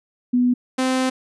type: tone pair in turn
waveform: sine / sawtooth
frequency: 246.9 / 259 Hz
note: B3 / C4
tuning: 0 / -17 cents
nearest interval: minor second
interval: 83 cents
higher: second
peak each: -14 / -14 dBFS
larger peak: neither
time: 0.33-0.54 / 0.78-1.1 s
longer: second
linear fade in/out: 10 ms
effects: resampled to 24000 Hz